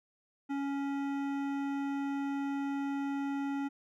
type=tone with hard clipping; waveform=sine; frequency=278.7 Hz; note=C#4; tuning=9 cents sharp; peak=-34 dBFS; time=0.49-3.69 s; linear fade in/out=20 ms; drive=14 dB; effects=none